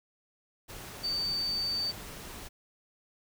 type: tone in noise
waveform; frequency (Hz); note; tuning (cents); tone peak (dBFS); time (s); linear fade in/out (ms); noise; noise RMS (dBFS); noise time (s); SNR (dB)
sine; 4588; D8; -41; -29; 1.03-1.92; 20; pink; -44; 0.68-2.49; +12
effects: none